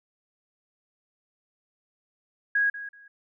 sine tone with echo, 1649 Hz, G#6, 13 cents flat, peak -20 dBFS, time 2.55-2.7 s, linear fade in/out 5 ms, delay 190 ms, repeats 2, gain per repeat -14 dB, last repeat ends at 3.08 s, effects none

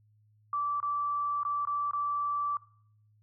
sine tone with dropouts, 1162 Hz, D6, 19 cents flat, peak -28 dBFS, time 0.53-2.57 s, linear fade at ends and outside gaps 2 ms, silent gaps 0.802-0.828 / 1.433-1.45 / 1.652-1.672 / 1.911-1.933 s, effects noise-tail reverb RT60 0.6 s tail -20 dB re dry + added 106 Hz sine -62 dBFS peak until 3.22 s

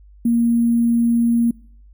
sine tone with sample-and-hold, 234.2 Hz, A#3, 8 cents sharp, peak -13 dBFS, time 0.25-1.51 s, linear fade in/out 5 ms, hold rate 11025 Hz, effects noise-tail reverb RT60 0.6 s tail -25 dB re dry + added 50 Hz sine -43 dBFS peak until 1.93 s

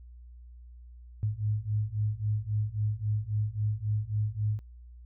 sine beating tone pair, 104.2 / 107.9 Hz, G#2 / A2, +6 / -33 cents, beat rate 3.7 Hz, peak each -31 / -30 dBFS, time 1.23-4.59 s, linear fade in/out 0 ms, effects noise-tail reverb RT60 0.1 s tail -26 dB re dry + added 60 Hz sine -46 dBFS peak until 5.05 s

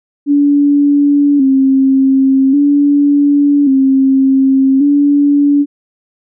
sine tone with vibrato, 277.2 Hz, C#4, in tune, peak -6 dBFS, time 0.26-5.66 s, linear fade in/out 50 ms, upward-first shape square, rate 0.44 Hz, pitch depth 60 cents each way, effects none

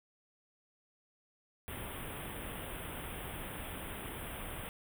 pink band-stop noise, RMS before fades -43 dBFS, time 1.68-4.69 s, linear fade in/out 0 ms, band 3500 to 8600 Hz, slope 96 dB/octave, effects none

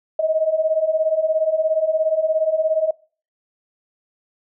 sine beating tone pair, 620 / 637 Hz, D#5 / D#5, -6 / +41 cents, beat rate 17 Hz, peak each -21 / -18 dBFS, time 0.19-2.91 s, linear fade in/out 5 ms, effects noise-tail reverb RT60 0.4 s tail -23 dB re dry

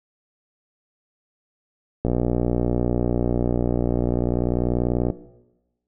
click train, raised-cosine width 2 ms, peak -8 dBFS, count 185, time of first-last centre 2.05-5.101 s, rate 60.3 Hz, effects noise-tail reverb RT60 1.0 s tail -17 dB re dry

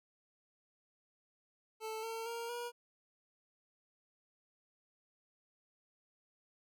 25% pulse tone with pitch steps, 440 / 452.6 / 465.6 / 479 Hz, A4 / A4 / A#4 / A#4, 0 / +49 / -2 / +47 cents, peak -36 dBFS, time 1.8-2.72 s, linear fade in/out 50 ms, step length 230 ms, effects none

